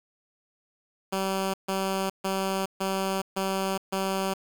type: tone bursts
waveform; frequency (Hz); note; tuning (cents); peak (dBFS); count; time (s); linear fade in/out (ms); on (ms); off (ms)
10% pulse; 192.3; G3; -33; -18; 6; 1.12-4.34; 10; 420; 140
effects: 8-bit